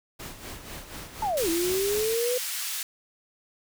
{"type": "noise with tremolo", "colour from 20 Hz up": "pink", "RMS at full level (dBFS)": -38, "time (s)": [0.19, 2.15], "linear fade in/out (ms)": 10, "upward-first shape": "sine", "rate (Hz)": 4.1, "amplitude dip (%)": 60}
{"type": "linear two-way sweep", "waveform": "sine", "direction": "down then up", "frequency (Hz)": [902, 325.4, 504], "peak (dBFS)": -24, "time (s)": [1.22, 2.38], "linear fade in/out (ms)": 5, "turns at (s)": 1.49}
{"type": "band-pass noise", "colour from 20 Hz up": "white", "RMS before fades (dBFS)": -32, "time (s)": [1.37, 2.83], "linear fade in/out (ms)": 2, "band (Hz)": [1600, 16000], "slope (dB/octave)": 12}
{"effects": []}